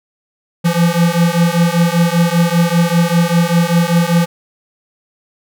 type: beating tone pair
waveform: square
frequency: 168 / 173.1 Hz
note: E3 / F3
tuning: +33 / -15 cents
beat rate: 5.1 Hz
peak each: -14 dBFS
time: 0.64-4.26 s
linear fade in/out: 20 ms
effects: none